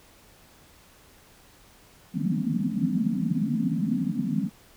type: band-pass noise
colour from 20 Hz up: white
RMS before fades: -26 dBFS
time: 2.13-4.5 s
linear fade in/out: 50 ms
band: 150 to 270 Hz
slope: 96 dB/octave
effects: pink hiss -55 dBFS RMS until 4.76 s